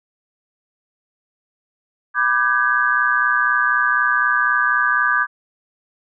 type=tone cluster; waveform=sine; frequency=990 / 1187 / 1534 / 1658 Hz; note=B5 / D6 / G6 / G#6; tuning=+4 / +18 / -38 / -3 cents; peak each=-26 / -19 / -19 / -19 dBFS; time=2.14-5.27 s; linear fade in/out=50 ms; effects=none